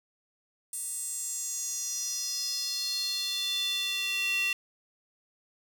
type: tone with high-pass filter sweep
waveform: square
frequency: 389.4 Hz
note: G4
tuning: 12 cents flat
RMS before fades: -32 dBFS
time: 0.73-4.53 s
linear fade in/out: 2 ms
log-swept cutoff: 8900 to 2600 Hz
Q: 5.8
effects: none